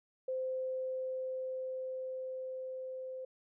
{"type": "tone with level ramp", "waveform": "sine", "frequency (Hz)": 518, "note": "C5", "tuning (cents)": -17, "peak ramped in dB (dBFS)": [-33, -40], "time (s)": [0.28, 3.25], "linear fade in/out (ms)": 5, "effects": []}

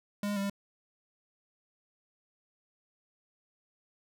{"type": "tone with pitch steps", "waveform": "square", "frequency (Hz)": [204.2, 205.4, 197.5, 200.1], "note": ["G#3", "G#3", "G3", "G3"], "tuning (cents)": [-29, -19, 13, 36], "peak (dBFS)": -31, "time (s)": [0.23, 0.498], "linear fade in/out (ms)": 2, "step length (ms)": 67, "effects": []}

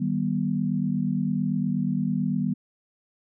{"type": "chord", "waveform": "sine", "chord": "Eb augmented", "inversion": "none", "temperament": "just", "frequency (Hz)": [155.56, 194.45, 243.1], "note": ["Eb3", "G3", "B3"], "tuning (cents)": [0, -14, -27], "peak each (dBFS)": [-28, -26, -27], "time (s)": [0, 2.54], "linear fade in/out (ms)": 10, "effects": []}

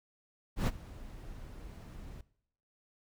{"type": "noise with ADSR envelope", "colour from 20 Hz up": "brown", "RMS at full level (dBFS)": -25, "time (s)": [0.56, 2.21], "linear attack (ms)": 110, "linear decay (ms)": 36, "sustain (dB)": -22, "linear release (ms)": 3, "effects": ["noise-tail reverb RT60 0.7 s tail -20 dB re dry"]}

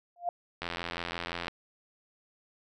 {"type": "tone with exponential growth", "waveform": "sine", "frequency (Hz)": 698.5, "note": "F5", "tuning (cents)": 0, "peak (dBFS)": -24, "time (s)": [0.16, 0.29], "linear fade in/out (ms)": 2, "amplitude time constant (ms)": 28}
{"type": "click train", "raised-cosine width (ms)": 0.3, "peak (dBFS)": -18, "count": 75, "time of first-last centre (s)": [0.62, 1.481], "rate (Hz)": 85.9}
{"effects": []}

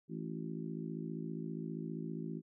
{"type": "harmonic tone with a mistuned harmonic", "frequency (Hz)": 55, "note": "A1", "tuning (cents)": 0, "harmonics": [3, 4, 5, 6, 7], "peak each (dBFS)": [-42, -44, -46, -48, -49], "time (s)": [0.08, 2.42], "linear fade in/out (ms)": 50, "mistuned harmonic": 7, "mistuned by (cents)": -40, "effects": []}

